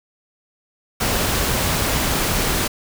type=noise; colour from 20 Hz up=pink; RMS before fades=-20 dBFS; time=1-2.68 s; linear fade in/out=10 ms; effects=none